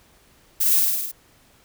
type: noise with echo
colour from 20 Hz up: violet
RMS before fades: -20 dBFS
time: 0.6-0.8 s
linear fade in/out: 10 ms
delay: 53 ms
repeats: 6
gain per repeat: -2 dB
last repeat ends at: 1.118 s
effects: pink hiss -56 dBFS RMS until 1.64 s